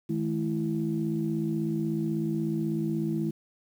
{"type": "tone cluster", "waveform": "sine", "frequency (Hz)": [157.3, 213.6, 331.8], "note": ["D#3", "G#3", "E4"], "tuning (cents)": [19, 49, 11], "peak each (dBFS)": -30, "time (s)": [0.09, 3.31], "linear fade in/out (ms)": 10, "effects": ["tanh soft clip ceiling -17 dBFS", "9-bit"]}